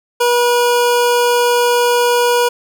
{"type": "tone", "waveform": "25% pulse", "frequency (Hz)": 483.2, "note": "B4", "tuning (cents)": -38, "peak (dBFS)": -7, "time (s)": [0.2, 2.49], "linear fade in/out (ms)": 10, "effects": []}